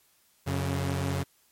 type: tone pair together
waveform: sawtooth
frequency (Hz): 90.58 / 138.7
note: F#2 / C#3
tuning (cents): -36 / +1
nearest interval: perfect fifth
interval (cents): 737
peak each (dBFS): -26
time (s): 0.46-1.24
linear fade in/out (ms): 20
effects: white hiss -65 dBFS RMS until 1.51 s + MP3 64 kbps